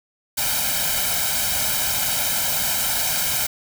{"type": "noise with comb filter", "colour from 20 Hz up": "white", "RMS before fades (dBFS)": -22, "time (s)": [0.37, 3.47], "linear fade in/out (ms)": 10, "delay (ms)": 1.3, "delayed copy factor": 0.8, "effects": []}